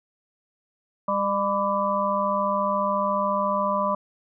harmonic tone with a mistuned harmonic, 200 Hz, G3, 35 cents sharp, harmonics 1 / 3 / 5 / 6, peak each -30 / -26 / -25 / -27 dBFS, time 1.08-3.95 s, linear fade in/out 5 ms, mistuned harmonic 6, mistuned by -50 cents, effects none

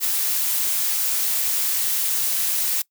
blue noise with ADSR envelope, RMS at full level -20 dBFS, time 0-2.82 s, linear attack 46 ms, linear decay 6 ms, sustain -2 dB, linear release 6 ms, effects noise-tail reverb RT60 0.1 s tail -22 dB re dry

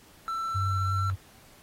triangle tone with pitch glide, 1335 to 1346.6 Hz, E6 to E6, +22 to +36 cents, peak -27 dBFS, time 0.28-1.1 s, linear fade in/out 0 ms, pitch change +14 cents, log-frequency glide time 0.42-0.93 s
sine tone with vibrato, 95.5 Hz, G2, 45 cents flat, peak -26 dBFS, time 0.54-1.16 s, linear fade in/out 20 ms, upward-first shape square, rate 2.6 Hz, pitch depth 11 cents each way
effects pink hiss -56 dBFS RMS until 1.62 s + AAC 48 kbps

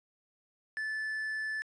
triangle tone, 1745 Hz, A6, 15 cents flat, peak -31 dBFS, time 0.77-1.62 s, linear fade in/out 0 ms, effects resampled to 22050 Hz + 12-bit

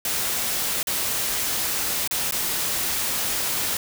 white noise with dropouts, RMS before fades -25 dBFS, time 0.05-3.77 s, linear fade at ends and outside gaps 2 ms, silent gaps 0.83-0.871 / 2.076-2.11 / 2.311-2.322 s, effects none

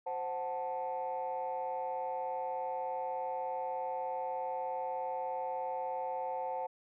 sine chord, F# diminished, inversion second, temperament equal, 523.3 / 740 / 880 Hz, C5 / F#5 / A5, 0 / 0 / 0 cents, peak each -38 / -38 / -37 dBFS, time 0.06-6.67 s, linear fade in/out 10 ms, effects tanh soft clip ceiling -28 dBFS

